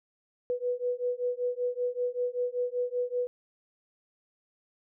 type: beating tone pair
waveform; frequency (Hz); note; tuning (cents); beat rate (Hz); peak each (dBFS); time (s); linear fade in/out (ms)
sine; 489.8 / 495; B4 / B4; -14 / +4; 5.2; -31; 0.5-3.27; 0
effects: none